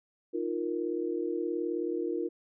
sine chord, Eb suspended second, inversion none, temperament just, 311.1 / 350 / 466.7 Hz, Eb4 / F4 / Bb4, 0 / +4 / +2 cents, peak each -35 / -32 / -35 dBFS, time 0.33-2.29 s, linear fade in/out 20 ms, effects none

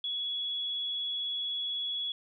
sine tone, 3371 Hz, G#7, 25 cents sharp, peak -31 dBFS, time 0.04-2.12 s, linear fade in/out 2 ms, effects none

